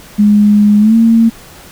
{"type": "tone with pitch glide", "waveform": "sine", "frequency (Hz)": [207.7, 227.8], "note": ["G#3", "A#3"], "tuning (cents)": [0, -40], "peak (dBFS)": -4, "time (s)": [0.18, 1.3], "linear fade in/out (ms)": 20, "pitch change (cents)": 160, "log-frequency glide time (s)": [0.79, 0.96], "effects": ["pink hiss -36 dBFS RMS until 1.71 s"]}